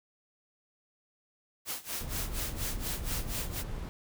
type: noise with tremolo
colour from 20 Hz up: white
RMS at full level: -35 dBFS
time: 1.65-3.64 s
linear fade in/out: 50 ms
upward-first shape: sine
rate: 4.2 Hz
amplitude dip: 90%
type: noise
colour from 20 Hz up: brown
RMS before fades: -37 dBFS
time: 2.01-3.89 s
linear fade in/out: 0 ms
effects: none